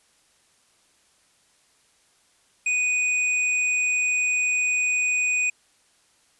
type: tone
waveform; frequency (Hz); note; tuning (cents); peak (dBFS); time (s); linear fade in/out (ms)
square; 2483; D#7; -4; -21; 2.66-5.5; 5
effects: white hiss -62 dBFS RMS until 6.39 s + resampled to 24000 Hz